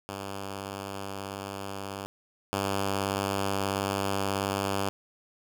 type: tone pair in turn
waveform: 5% pulse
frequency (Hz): 98.5 / 98.5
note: G2 / G2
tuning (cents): +9 / +9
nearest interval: unison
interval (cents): 0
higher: neither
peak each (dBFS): -24 / -16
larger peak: second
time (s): 0.09-2.06 / 2.53-4.89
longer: second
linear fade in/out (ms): 0
effects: none

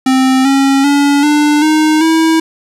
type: tone with pitch steps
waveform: square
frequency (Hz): 261.6 / 272.9 / 284.6 / 296.9 / 309.7 / 323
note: C4 / C#4 / C#4 / D4 / D#4 / E4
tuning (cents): 0 / -27 / +46 / +19 / -8 / -35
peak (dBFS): -8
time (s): 0.06-2.4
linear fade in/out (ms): 5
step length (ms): 390
effects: low-pass 10000 Hz 12 dB/octave + 7-bit

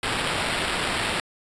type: noise with sample-and-hold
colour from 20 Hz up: blue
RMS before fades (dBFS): -26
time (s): 0.03-1.2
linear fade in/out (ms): 2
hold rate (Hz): 6300
effects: resampled to 22050 Hz

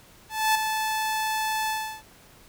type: tone with ADSR envelope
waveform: sawtooth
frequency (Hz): 872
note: A5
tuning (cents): -16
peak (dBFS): -14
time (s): 0.29-2.03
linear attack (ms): 260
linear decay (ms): 6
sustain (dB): -7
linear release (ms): 340
effects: pink hiss -53 dBFS RMS until 2.48 s

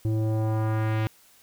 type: tone with low-pass filter sweep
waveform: square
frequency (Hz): 109.5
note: A2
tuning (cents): -8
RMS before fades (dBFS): -25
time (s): 0.05-1.07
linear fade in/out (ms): 0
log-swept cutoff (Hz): 330 to 2900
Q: 1.3
effects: white hiss -57 dBFS RMS until 1.42 s

